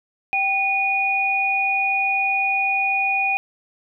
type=tone pair together; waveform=sine; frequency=779 / 2458 Hz; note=G5 / D#7; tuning=-11 / -22 cents; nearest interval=octave + minor sixth; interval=1989 cents; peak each=-23 / -19 dBFS; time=0.33-3.37 s; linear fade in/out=0 ms; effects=none